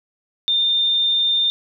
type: tone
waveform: sine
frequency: 3612 Hz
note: A7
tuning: 45 cents sharp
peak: -15 dBFS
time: 0.48-1.5 s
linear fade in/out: 0 ms
effects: none